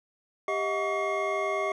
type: tone cluster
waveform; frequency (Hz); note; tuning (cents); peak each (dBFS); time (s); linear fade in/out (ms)
triangle; 395.8 / 633 / 723 / 1130 / 2141; G4 / D#5 / F#5 / C#6 / C7; +17 / +30 / -40 / +33 / +39; -30 / -29 / -35 / -30 / -33; 0.48-1.72; 2
effects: resampled to 24000 Hz